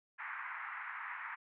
white band-pass noise, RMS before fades -44 dBFS, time 0.18-1.36 s, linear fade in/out 20 ms, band 910 to 2100 Hz, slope 48 dB/octave, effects none

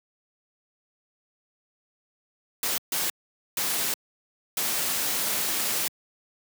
white noise bursts at uneven times, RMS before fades -27 dBFS, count 4, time 2.63-2.78 / 2.92-3.1 / 3.57-3.94 / 4.57-5.88 s, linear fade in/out 2 ms, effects high-pass 150 Hz 12 dB/octave

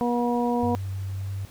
harmonic tone, 240.7 Hz, B3, 44 cents flat, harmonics 1 / 2 / 3 / 4, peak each -24 / -27 / -29 / -30 dBFS, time 0.01-0.75 s, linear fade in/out 0 ms
sine tone with pitch glide, 96.5 to 97.68 Hz, G2 to G2, -27 to -6 cents, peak -28 dBFS, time 0.63-1.45 s, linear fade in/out 0 ms, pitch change +21 cents, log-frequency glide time 1.15-1.32 s
effects pink hiss -50 dBFS RMS until 1.5 s

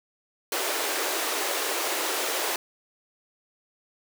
pink high-pass noise, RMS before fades -28 dBFS, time 0.52-2.56 s, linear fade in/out 2 ms, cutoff 330 Hz, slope 48 dB/octave, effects none

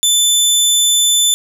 20% pulse tone, 3520 Hz, A7, in tune, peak -4 dBFS, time 0.03-1.34 s, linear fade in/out 0 ms, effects none

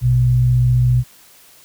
sine tone pair together, 58.27 / 123.47 Hz, A#1 / B2, 0 / 0 cents, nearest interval octave + minor second, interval 1300 cents, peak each -21 / -11 dBFS, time 0.01-1.04 s, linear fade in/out 50 ms, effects white hiss -47 dBFS RMS until 1.64 s

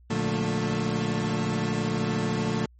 30% pulse chord, Bb major seventh, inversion none, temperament equal with one note detuned, 116.54 / 146.83 / 178.28 / 220 Hz, Bb2 / D3 / F3 / A3, 0 / 0 / +36 / 0 cents, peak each -29 / -29 / -28 / -26 dBFS, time 0.1-2.66 s, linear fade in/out 5 ms, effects added 60 Hz sine -51 dBFS peak until 2.79 s + MP3 32 kbps

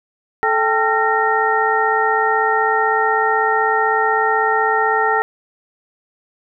sine tone cluster, 436.9 / 789 / 885 / 1360 / 1851 Hz, A4 / G5 / A5 / F6 / A#6, -12 / +11 / +10 / -46 / -13 cents, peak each -20 dBFS, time 0.43-5.22 s, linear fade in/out 0 ms, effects none

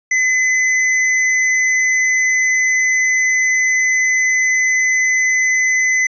square tone, 2027 Hz, B6, 45 cents sharp, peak -13 dBFS, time 0.11-6.07 s, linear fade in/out 5 ms, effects resampled to 16000 Hz

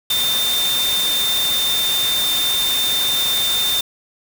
sine tone in noise, 3606 Hz, A7, 42 cents sharp, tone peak -17 dBFS, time 0.1-3.81 s, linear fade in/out 5 ms, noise white, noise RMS -23 dBFS, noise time 0.1-3.81 s, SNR +3 dB, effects none

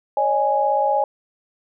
sine chord, C# suspended second, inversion none, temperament equal with one note detuned, 554.4 / 610.9 / 830.6 Hz, C#5 / D#5 / G#5, 0 / -32 / 0 cents, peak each -22 / -23 / -18 dBFS, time 0.17-1.04 s, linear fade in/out 2 ms, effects none

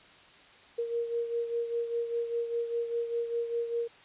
sine beating tone pair, 467.5 / 472.5 Hz, A#4 / A#4, +5 / +23 cents, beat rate 5 Hz, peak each -30 / -37 dBFS, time 0.78-3.88 s, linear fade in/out 10 ms, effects white hiss -55 dBFS RMS until 4.04 s + resampled to 8000 Hz

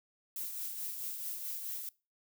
violet noise with tremolo, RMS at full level -38 dBFS, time 0.36-1.89 s, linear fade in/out 2 ms, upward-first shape triangle, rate 4.6 Hz, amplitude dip 45%, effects noise-tail reverb RT60 0.3 s tail -23 dB re dry

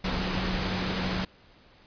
sine tone in noise, 185 Hz, F#3, in tune, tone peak -32 dBFS, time 0.04-1.25 s, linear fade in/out 5 ms, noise pink, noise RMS -30 dBFS, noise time 0.04-1.25 s, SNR -5 dB, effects pink hiss -57 dBFS RMS until 1.86 s + resampled to 11025 Hz

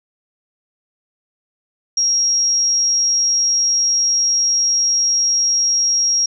sine tone, 5610 Hz, F8, 7 cents sharp, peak -13 dBFS, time 1.97-6.26 s, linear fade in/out 5 ms, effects none

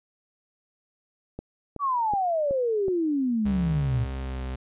click train, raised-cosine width 2 ms, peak -21 dBFS, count 5, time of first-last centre 1.39-2.883 s, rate 2.68 Hz
sine exponential sweep, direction down, 1169 to 110.2 Hz, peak -22 dBFS, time 1.79-4.07 s, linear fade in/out 50 ms
40% pulse tone with pitch glide, 70 to 64.56 Hz, C#2 to C2, +18 to -23 cents, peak -29 dBFS, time 3.45-4.56 s, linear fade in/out 10 ms, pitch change -141 cents, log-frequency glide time 3.6-4.43 s
effects resampled to 8000 Hz

